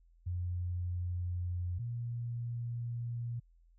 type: tone pair in turn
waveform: sine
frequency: 88.8 / 118.53 Hz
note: F2 / A#2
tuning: +29 / +29 cents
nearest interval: perfect fourth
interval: 500 cents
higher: second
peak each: -33 / -35 dBFS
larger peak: first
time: 0.26-1.79 / 1.79-3.4 s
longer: second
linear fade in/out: 10 ms
effects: added 42 Hz sine -61 dBFS peak until 3.78 s